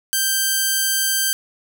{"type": "tone", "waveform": "5% pulse", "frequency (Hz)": 1568, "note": "G6", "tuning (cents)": 0, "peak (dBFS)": -6, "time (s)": [0.13, 1.33], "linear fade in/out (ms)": 0, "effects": []}